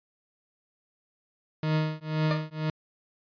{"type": "tone with tremolo", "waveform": "40% pulse", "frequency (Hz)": 155.56, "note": "D#3", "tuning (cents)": 0, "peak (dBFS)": -21, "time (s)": [1.63, 2.7], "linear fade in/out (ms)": 2, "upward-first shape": "triangle", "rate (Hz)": 2, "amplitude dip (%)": 100}
{"type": "tone with exponential decay", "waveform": "20% pulse", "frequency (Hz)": 599, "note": "D5", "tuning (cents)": 34, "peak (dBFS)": -20, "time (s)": [2.31, 2.46], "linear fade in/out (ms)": 0, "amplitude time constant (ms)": 32}
{"effects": ["resampled to 11025 Hz"]}